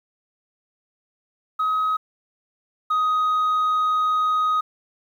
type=tone pair in turn; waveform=sine; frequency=1268 / 1252.7 Hz; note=D#6 / D#6; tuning=+32 / +11 cents; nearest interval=unison; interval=21 cents; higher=first; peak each=-17 / -15 dBFS; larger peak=second; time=1.59-1.97 / 2.9-4.61 s; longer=second; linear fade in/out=10 ms; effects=tanh soft clip ceiling -17 dBFS + 9-bit